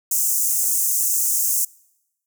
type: high-pass noise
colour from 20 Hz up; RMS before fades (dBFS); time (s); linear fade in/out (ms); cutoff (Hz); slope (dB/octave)
pink; -20; 0.11-1.65; 5; 6400; 48
effects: noise-tail reverb RT60 0.9 s tail -25 dB re dry